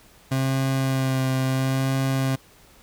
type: tone with vibrato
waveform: 30% pulse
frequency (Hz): 132.6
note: C3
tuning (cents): +23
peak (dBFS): -18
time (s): 0.31-2.36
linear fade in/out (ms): 10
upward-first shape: sine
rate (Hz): 0.73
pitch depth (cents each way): 18
effects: pink hiss -53 dBFS RMS until 2.82 s